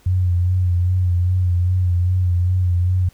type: tone with vibrato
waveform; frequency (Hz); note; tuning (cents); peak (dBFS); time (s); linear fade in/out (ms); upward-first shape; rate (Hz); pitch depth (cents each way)
sine; 90; F#2; -47; -14; 0.06-3.09; 5; sine; 2.5; 42
effects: pink hiss -54 dBFS RMS until 3.13 s